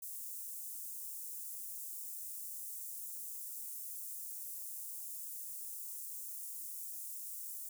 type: high-pass noise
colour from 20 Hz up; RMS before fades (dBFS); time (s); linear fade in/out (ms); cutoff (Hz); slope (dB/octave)
white; -45; 0.02-7.69; 5; 7700; 24
effects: none